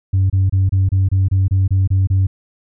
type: tone bursts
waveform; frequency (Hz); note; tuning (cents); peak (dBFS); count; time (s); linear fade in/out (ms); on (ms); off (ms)
sine; 95.4; G2; -47; -9; 11; 0.13-2.27; 10; 170; 27
effects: tanh soft clip ceiling -9 dBFS